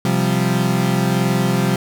35% pulse chord, C suspended fourth, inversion none, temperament equal, 130.81 / 174.61 / 196 Hz, C3 / F3 / G3, 0 / 0 / 0 cents, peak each -18 dBFS, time 0.05-1.76 s, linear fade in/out 2 ms, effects none

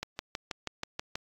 click train, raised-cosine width 0.2 ms, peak -16 dBFS, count 8, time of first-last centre 0.03-1.155 s, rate 6.22 Hz, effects AAC 48 kbps

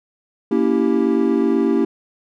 triangle chord, A# diminished seventh, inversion none, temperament equal with one note detuned, 233.1 / 281.5 / 329.6 / 392 Hz, A#3 / C#4 / E4 / G4, 0 / +27 / 0 / 0 cents, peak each -18 dBFS, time 0.51-1.85 s, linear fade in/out 5 ms, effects none

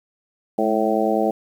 harmonic tone with a mistuned harmonic, 110 Hz, A2, in tune, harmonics 2 / 3 / 4 / 5 / 6 / 7, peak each -24 / -24 / -24 / -24 / -24 / -24 dBFS, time 0.58-1.31 s, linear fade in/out 5 ms, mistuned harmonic 2, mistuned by -40 cents, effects 8-bit

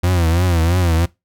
40% pulse tone with vibrato, 86 Hz, F2, 26 cents flat, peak -12 dBFS, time 0.03-1.06 s, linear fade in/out 10 ms, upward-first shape triangle, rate 3 Hz, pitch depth 130 cents each way, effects noise-tail reverb RT60 0.2 s tail -21 dB re dry

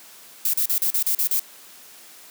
violet noise bursts, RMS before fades -21 dBFS, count 8, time 0.45-1.396 s, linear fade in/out 2 ms, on 85 ms, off 38 ms, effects white hiss -46 dBFS RMS until 2.3 s + high-pass 200 Hz 12 dB/octave

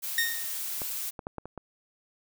blue noise, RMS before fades -34 dBFS, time 0.02-1.11 s, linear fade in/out 20 ms
sawtooth tone with exponential decay, 1849 Hz, A#6, 15 cents flat, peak -18 dBFS, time 0.18-0.6 s, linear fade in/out 2 ms, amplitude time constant 91 ms
clicks, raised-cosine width 1 ms, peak -23 / -24 / -20 / -21 / -25 / -24 dBFS, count 6, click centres 0.818 / 1.192 / 1.269 / 1.383 / 1.456 / 1.577 s
effects none

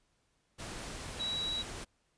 sine tone in noise, 3891 Hz, B7, 27 cents flat, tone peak -33 dBFS, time 1.19-1.63 s, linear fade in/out 20 ms, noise pink, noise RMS -43 dBFS, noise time 0.58-1.85 s, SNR +7 dB, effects pink hiss -75 dBFS RMS until 2.17 s + resampled to 22050 Hz

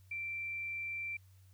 sine tone, 2349 Hz, D7, in tune, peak -37 dBFS, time 0.11-1.17 s, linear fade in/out 5 ms, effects added 94 Hz sine -58 dBFS peak until 1.53 s + white hiss -72 dBFS RMS until 1.53 s

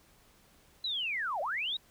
sine linear two-way sweep, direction down then up, 4061 to 544 to 3900 Hz, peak -31 dBFS, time 0.84-1.77 s, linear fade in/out 5 ms, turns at 1.41 s, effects pink hiss -63 dBFS RMS until 1.9 s

